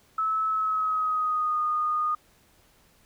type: tone with pitch glide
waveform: sine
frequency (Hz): 1300 to 1229.2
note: E6 to D#6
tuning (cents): -24 to -21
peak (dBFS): -23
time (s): 0.18-2.15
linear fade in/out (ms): 5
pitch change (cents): -97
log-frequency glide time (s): 0.47-1.6
effects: pink hiss -61 dBFS RMS until 3.05 s